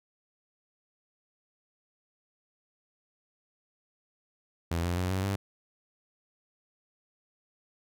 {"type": "tone with pitch steps", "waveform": "sawtooth", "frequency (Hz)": [84.3, 87.63, 91.08, 94.68, 98.41], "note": ["E2", "F2", "F#2", "F#2", "G2"], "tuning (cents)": [39, 6, -27, 40, 7], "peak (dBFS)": -24, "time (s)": [4.71, 5.36], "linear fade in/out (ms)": 5, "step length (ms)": 130, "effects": []}